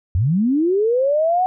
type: linear sweep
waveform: sine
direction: up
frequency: 77.78 to 755 Hz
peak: -14 dBFS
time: 0.15-1.46 s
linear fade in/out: 0 ms
effects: none